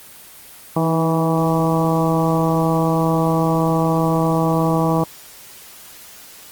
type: harmonic tone with a mistuned harmonic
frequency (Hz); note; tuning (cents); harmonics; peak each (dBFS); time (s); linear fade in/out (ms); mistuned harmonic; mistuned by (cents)
163; E3; -19; 1 / 2 / 3 / 4 / 5 / 6 / 7; -18 / -21 / -23 / -24 / -25 / -26 / -26; 0.76-5.04; 5; 2; -28
effects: white hiss -41 dBFS RMS until 6.51 s + Opus 24 kbps